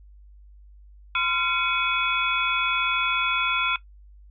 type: tone cluster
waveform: sine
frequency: 1027 / 1377 / 2234 / 2521 / 3401 Hz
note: C6 / F6 / C#7 / D#7 / G#7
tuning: -33 / -25 / +13 / +22 / +40 cents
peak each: -31 / -25 / -29 / -25 / -30 dBFS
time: 1.15-3.76 s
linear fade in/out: 2 ms
effects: noise-tail reverb RT60 0.1 s tail -17 dB re dry + added 50 Hz sine -46 dBFS peak until 4.3 s